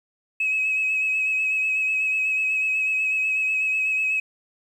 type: tone with vibrato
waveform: sine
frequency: 2563 Hz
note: E7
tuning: 49 cents flat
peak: -19 dBFS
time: 0.4-4.2 s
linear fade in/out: 5 ms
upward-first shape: sine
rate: 8.1 Hz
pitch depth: 24 cents each way
effects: tanh soft clip ceiling -16 dBFS + 9-bit